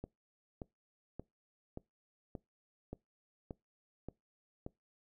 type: click train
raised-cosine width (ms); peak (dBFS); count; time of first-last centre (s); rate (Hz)
2; -29; 9; 0.04-4.664; 1.73
effects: noise-tail reverb RT60 0.2 s tail -23 dB re dry